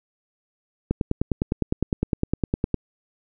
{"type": "click train", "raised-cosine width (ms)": 3, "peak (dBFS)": -8, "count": 19, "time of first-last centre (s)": [0.91, 2.743], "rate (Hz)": 9.82, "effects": []}